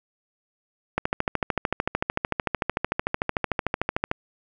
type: click train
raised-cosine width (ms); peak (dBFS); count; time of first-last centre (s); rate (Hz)
0.5; -7; 43; 0.98-4.114; 13.4
effects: none